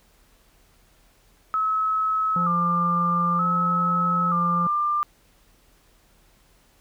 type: tone with vibrato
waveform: sine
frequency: 1240 Hz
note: D#6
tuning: 6 cents flat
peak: -20 dBFS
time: 1.54-5.03 s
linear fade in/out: 0 ms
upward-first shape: square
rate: 0.54 Hz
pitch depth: 68 cents each way
type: harmonic tone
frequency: 174 Hz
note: F3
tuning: 6 cents flat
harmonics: 1 / 3 / 5 / 7 / 8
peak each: -25 / -38 / -40 / -45 / -44 dBFS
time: 2.36-4.67 s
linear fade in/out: 2 ms
effects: added 40 Hz sine -60 dBFS peak until 6.8 s + pink hiss -60 dBFS RMS until 6.8 s